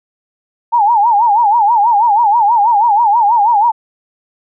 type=tone with vibrato; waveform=sine; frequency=880 Hz; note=A5; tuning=in tune; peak=-7 dBFS; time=0.72-3.72 s; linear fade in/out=20 ms; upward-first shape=sine; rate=6.2 Hz; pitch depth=160 cents each way; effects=none